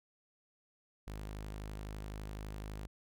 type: tone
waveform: sawtooth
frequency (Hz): 51.91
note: G#1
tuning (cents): 0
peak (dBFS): -38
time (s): 1.07-2.87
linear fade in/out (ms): 5
effects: none